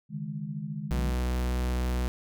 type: chord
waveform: sine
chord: C# suspended second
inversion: none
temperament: equal with one note detuned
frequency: 141.1 / 155.56 / 207.7 Hz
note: C#3 / D#3 / G#3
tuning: +31 / 0 / 0 cents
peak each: -39 / -35 / -37 dBFS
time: 0.09-1.14 s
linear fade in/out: 50 ms
type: tone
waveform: 45% pulse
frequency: 62 Hz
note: B1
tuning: 7 cents sharp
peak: -26 dBFS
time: 0.91-2.08 s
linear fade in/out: 0 ms
effects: none